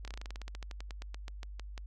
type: slowing click train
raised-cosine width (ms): 0.2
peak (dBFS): -27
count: 22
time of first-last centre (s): 0.05-1.778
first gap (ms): 27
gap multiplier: 1.1
effects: added 50 Hz sine -42 dBFS peak until 1.86 s + AAC 64 kbps